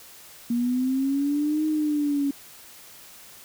sine linear two-way sweep, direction up then down, 234.8 to 311.1 to 278.2 Hz, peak -21 dBFS, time 0.5-2.31 s, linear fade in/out 5 ms, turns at 1.66 s, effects white hiss -47 dBFS RMS until 3.44 s

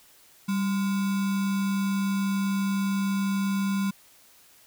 sine tone with sample-and-hold, 196 Hz, G3, in tune, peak -23 dBFS, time 0.48-3.91 s, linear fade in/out 10 ms, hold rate 1225 Hz, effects white hiss -56 dBFS RMS until 4.66 s

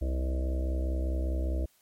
harmonic tone with a mistuned harmonic, 65 Hz, C2, 11 cents flat, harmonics 1 / 3 / 4 / 5 / 6 / 7 / 8 / 9 / 10, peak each -27 / -45 / -46 / -39 / -51 / -48 / -46 / -44 / -45 dBFS, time 0.01-1.66 s, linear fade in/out 10 ms, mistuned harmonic 10, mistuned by -40 cents, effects white hiss -66 dBFS RMS until 1.81 s + MP3 64 kbps

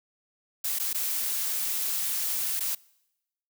blue noise with dropouts, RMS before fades -29 dBFS, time 0.64-2.75 s, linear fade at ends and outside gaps 5 ms, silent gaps 0.788-0.797 / 0.931-0.945 / 2.596-2.605 s, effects noise-tail reverb RT60 0.9 s tail -24 dB re dry

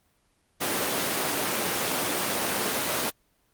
pink high-pass noise, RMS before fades -27 dBFS, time 0.6-3.11 s, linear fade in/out 20 ms, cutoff 260 Hz, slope 12 dB/octave, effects pink hiss -68 dBFS RMS until 3.53 s + Opus 24 kbps

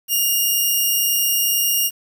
5% pulse tone, 2833 Hz, F7, 24 cents sharp, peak -7 dBFS, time 0.08-1.91 s, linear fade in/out 50 ms, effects 8-bit

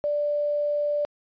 sine tone with quantisation, 587.3 Hz, D5, in tune, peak -22 dBFS, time 0.04-1.05 s, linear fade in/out 0 ms, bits 8, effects resampled to 11025 Hz

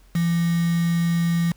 sine tone with quantisation, 169.3 Hz, E3, 46 cents sharp, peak -18 dBFS, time 0.15-1.52 s, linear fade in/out 5 ms, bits 5, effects added 44 Hz sine -50 dBFS peak until 1.56 s + pink hiss -59 dBFS RMS until 1.56 s

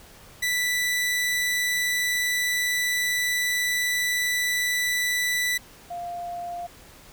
sawtooth / sine tone pair in turn, 1975.5 / 698.4 Hz, B6 / F5, 0 / 0 cents, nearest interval octave + tritone, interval 1800 cents, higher first, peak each -19 / -30 dBFS, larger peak first, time 0.42-5.58 / 5.9-6.67 s, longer first, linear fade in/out 10 ms, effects pink hiss -49 dBFS RMS until 7.12 s

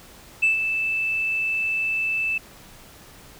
sine tone with ADSR envelope, 2637 Hz, E7, in tune, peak -13 dBFS, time 0.42-2.38 s, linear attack 15 ms, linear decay 130 ms, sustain -8 dB, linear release 4 ms, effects tanh soft clip ceiling -12 dBFS + pink hiss -47 dBFS RMS until 3.39 s

